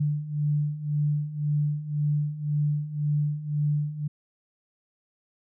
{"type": "beating tone pair", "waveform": "sine", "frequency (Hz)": [146.83, 148.73], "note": ["D3", "D3"], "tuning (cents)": [0, 22], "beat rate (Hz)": 1.9, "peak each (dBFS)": [-29, -25], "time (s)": [0, 4.08], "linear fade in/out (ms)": 10, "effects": []}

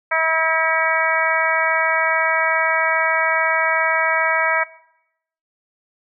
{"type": "harmonic tone", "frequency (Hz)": 322.4, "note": "E4", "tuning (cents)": -38, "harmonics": [2, 3, 4, 5, 6, 7], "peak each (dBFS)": [-23, -23, -23, -23, -23, -23], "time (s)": [0.11, 4.64], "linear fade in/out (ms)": 10, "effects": ["noise-tail reverb RT60 0.8 s tail -19 dB re dry"]}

